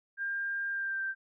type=tone with pitch glide; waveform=sine; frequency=1600 to 1568 Hz; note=G6 to G6; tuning=+35 to 0 cents; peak=-31 dBFS; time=0.17-1.15 s; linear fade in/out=50 ms; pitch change=-35 cents; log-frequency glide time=0.69-1.03 s; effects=none